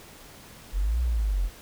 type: linear two-way sweep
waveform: sine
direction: up then down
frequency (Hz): 41.69 to 62.1 to 41.69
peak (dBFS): -22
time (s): 0.72-1.5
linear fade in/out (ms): 50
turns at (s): 1.01
effects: pink hiss -48 dBFS RMS until 1.61 s